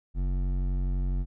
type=tone with hard clipping; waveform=triangle; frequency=46 Hz; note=F#1; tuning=9 cents flat; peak=-27 dBFS; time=0.14-1.26 s; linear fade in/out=50 ms; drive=15 dB; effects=none